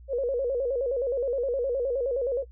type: tone with vibrato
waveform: sine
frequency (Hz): 513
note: C5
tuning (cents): -34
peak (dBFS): -24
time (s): 0.08-2.45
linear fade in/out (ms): 50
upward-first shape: square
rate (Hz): 9.6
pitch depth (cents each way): 110
effects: noise-tail reverb RT60 0.1 s tail -24 dB re dry + added 60 Hz sine -45 dBFS peak until 2.51 s